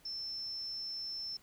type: tone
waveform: sine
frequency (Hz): 5330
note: E8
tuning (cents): +18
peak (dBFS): -38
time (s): 0.05-1.37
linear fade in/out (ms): 5
effects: pink hiss -64 dBFS RMS until 1.42 s